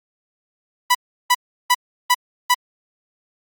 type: tone bursts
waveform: sawtooth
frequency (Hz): 987.8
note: B5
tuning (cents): 0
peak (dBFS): -8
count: 5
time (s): 0.9-2.545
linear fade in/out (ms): 10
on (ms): 49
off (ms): 350
effects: Opus 48 kbps